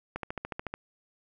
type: click train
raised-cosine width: 0.5 ms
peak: -19 dBFS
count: 9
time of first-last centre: 0.16-0.74 s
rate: 13.8 Hz
effects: none